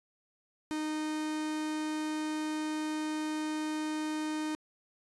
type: tone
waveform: 45% pulse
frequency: 308.3 Hz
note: D#4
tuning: 16 cents flat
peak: -32 dBFS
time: 0.71-4.55 s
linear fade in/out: 0 ms
effects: resampled to 24000 Hz